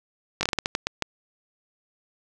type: slowing click train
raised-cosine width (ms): 0.2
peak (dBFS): -6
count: 10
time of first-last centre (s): 0.41-1.023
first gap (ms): 20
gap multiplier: 1.29
effects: none